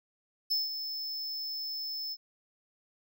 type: tone with ADSR envelope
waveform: square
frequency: 5250 Hz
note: E8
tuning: 8 cents flat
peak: -26 dBFS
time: 0.5-2.17 s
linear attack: 17 ms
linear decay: 170 ms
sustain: -9 dB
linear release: 47 ms
effects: none